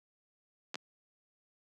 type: clicks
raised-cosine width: 0.2 ms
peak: -20 dBFS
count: 2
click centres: 0.744 / 0.755 s
effects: high-pass 200 Hz 12 dB/octave